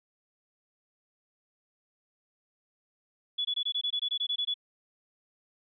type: tone bursts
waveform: sine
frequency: 3414 Hz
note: G#7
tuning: 47 cents sharp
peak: -27 dBFS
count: 13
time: 3.38-4.542 s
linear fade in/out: 10 ms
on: 70 ms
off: 21 ms
effects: none

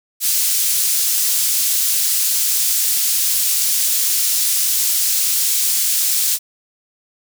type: high-pass noise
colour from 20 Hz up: pink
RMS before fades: -17 dBFS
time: 0.2-6.39 s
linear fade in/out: 50 ms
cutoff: 6200 Hz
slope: 12 dB/octave
effects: none

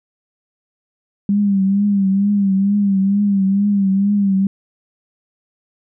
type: tone with vibrato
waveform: sine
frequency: 198.5 Hz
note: G3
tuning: 22 cents sharp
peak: -12 dBFS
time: 1.29-4.47 s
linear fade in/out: 2 ms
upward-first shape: triangle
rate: 2.2 Hz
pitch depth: 72 cents each way
effects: none

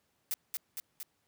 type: noise with echo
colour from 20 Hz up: blue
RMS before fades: -33 dBFS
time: 0.31-0.34 s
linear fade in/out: 0 ms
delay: 230 ms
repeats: 3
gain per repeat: -3 dB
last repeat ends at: 1.03 s
effects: pink hiss -75 dBFS RMS until 1.27 s + high-pass 100 Hz 12 dB/octave

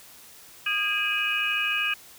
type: tone cluster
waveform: sine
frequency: 1228 / 1629 / 2401 / 2514 / 2901 Hz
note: D#6 / G#6 / D7 / D#7 / F#7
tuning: -23 / -34 / +38 / +17 / -35 cents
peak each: -34 / -30 / -34 / -26 / -30 dBFS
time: 0.66-1.94 s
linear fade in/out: 5 ms
effects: white hiss -49 dBFS RMS until 2.18 s

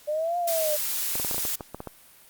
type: exponential two-way sweep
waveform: sine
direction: up then down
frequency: 590 to 710 to 590 Hz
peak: -24 dBFS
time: 0.07-0.77 s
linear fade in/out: 20 ms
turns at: 0.38 s
type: noise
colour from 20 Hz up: blue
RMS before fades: -28 dBFS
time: 0.47-1.56 s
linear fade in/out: 10 ms
type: clicks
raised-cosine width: 1 ms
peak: -20 dBFS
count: 11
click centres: 1.155 / 1.198 / 1.248 / 1.312 / 1.345 / 1.381 / 1.452 / 1.608 / 1.746 / 1.804 / 1.873 s
effects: white hiss -53 dBFS RMS until 2.29 s + Opus 48 kbps

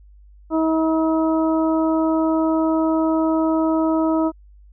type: harmonic tone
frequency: 320 Hz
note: D#4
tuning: 49 cents sharp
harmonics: 1 / 2 / 3 / 4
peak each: -17 / -23 / -27 / -29 dBFS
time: 0.5-4.32 s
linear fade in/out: 50 ms
effects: added 50 Hz sine -44 dBFS peak until 4.72 s

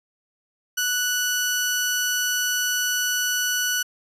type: tone pair together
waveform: sawtooth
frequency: 1480 / 2960 Hz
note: F#6 / F#7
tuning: 0 / 0 cents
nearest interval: octave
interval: 1200 cents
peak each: -20 / -19 dBFS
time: 0.77-3.83 s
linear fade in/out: 10 ms
effects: resampled to 32000 Hz

